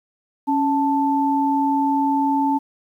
sine tone pair together, 277.2 / 880 Hz, C#4 / A5, 0 / 0 cents, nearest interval octave + minor sixth, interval 2000 cents, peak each -19 dBFS, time 0.47-2.59 s, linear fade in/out 20 ms, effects 9-bit

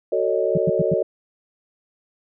sine chord, D# half-diminished seventh, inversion first, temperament just, 373.4 / 448 / 560 / 622.3 Hz, F#4 / A4 / C#5 / D#5, +16 / +31 / +18 / 0 cents, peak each -24 / -23 / -23 / -24 dBFS, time 0.12-1.03 s, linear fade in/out 5 ms
sine tone bursts, 169.4 Hz, E3, 48 cents sharp, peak -17 dBFS, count 4, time 0.55-0.94 s, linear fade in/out 5 ms, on 27 ms, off 94 ms
effects none

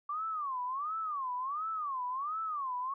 sine tone with vibrato, 1141 Hz, C#6, 50 cents sharp, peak -33 dBFS, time 0.09-2.94 s, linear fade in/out 5 ms, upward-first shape sine, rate 1.4 Hz, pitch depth 250 cents each way, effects none

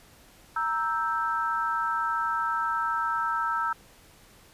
sine chord, E diminished, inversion second, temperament equal, 932.3 / 1318.5 / 1568 Hz, Bb5 / E6 / G6, 0 / 0 / 0 cents, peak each -30 / -27 / -33 dBFS, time 0.56-3.73 s, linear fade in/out 5 ms, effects pink hiss -55 dBFS RMS until 4.53 s + resampled to 32000 Hz

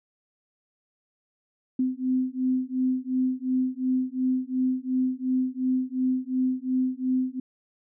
sine beating tone pair, 255.6 / 258.4 Hz, C4 / C4, -40 / -21 cents, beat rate 2.8 Hz, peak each -26 dBFS, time 1.79-7.4 s, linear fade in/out 5 ms, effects none

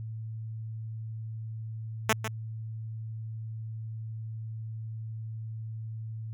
5% pulse tone with echo, 220 Hz, A3, in tune, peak -10 dBFS, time 2.09-2.13 s, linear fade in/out 5 ms, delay 150 ms, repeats 1, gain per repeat -10 dB, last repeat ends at 2.28 s, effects added 111 Hz sine -35 dBFS peak until 6.33 s

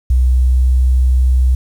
sine tone with pitch glide, 63 to 63.58 Hz, B1 to C2, +35 to -49 cents, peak -8 dBFS, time 0.1-1.55 s, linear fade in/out 5 ms, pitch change +16 cents, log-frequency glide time 0.24-0.8 s, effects 7-bit

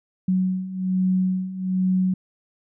sine beating tone pair, 185 / 186.2 Hz, F#3 / F#3, 0 / +11 cents, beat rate 1.2 Hz, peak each -25 / -21 dBFS, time 0.28-2.14 s, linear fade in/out 5 ms, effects none

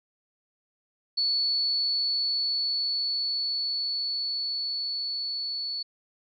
sine tone with level ramp, 4433 Hz, C#8, 1 cent flat, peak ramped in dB -22 to -29 dBFS, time 1.17-5.83 s, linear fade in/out 10 ms, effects MP3 96 kbps

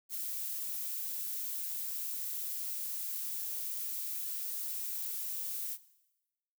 violet noise, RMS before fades -38 dBFS, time 0.09-5.78 s, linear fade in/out 50 ms, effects noise-tail reverb RT60 1.0 s tail -18 dB re dry

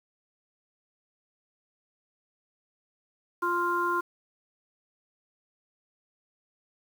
harmonic tone, 349.2 Hz, F4, in tune, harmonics 1 / 3 / 4, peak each -31 / -27 / -30 dBFS, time 3.42-4.01 s, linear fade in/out 10 ms, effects 8-bit

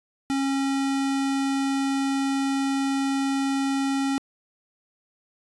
square tone, 272.9 Hz, C#4, 27 cents flat, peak -23 dBFS, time 0.3-4.18 s, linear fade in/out 0 ms, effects resampled to 24000 Hz

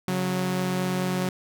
sawtooth tone pair together, 138.83 / 183.5 Hz, C#3 / F#3, +3 / -14 cents, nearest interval perfect fourth, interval 483 cents, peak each -27 / -21 dBFS, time 0.08-1.29 s, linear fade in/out 2 ms, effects none

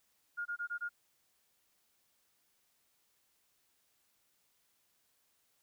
sine tone bursts, 1421 Hz, F6, 30 cents sharp, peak -35 dBFS, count 5, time 0.37-0.892 s, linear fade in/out 20 ms, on 86 ms, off 23 ms, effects white hiss -75 dBFS RMS until 5.62 s

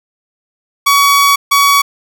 sawtooth tone bursts at uneven times, 1129 Hz, C#6, 31 cents sharp, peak -3 dBFS, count 2, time 0.86-1.36 / 1.51-1.82 s, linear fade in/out 10 ms, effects none

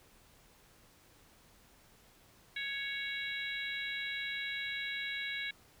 harmonic tone, 555 Hz, C#5, 2 cents sharp, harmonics 3 / 4 / 5 / 6 / 7, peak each -41 / -39 / -48 / -47 / -43 dBFS, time 2.56-5.51 s, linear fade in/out 5 ms, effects pink hiss -63 dBFS RMS until 5.8 s

